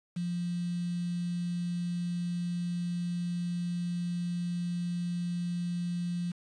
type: tone with quantisation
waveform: sine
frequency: 174.61 Hz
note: F3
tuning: in tune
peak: -30 dBFS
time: 0.16-6.32 s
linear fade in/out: 10 ms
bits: 8
effects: resampled to 22050 Hz